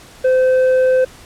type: tone with tanh clipping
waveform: sine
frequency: 515 Hz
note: C5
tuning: 28 cents flat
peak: -11 dBFS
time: 0.24-1.05 s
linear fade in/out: 10 ms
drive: 5 dB
effects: pink hiss -41 dBFS RMS until 1.25 s + low-pass 11000 Hz 12 dB/octave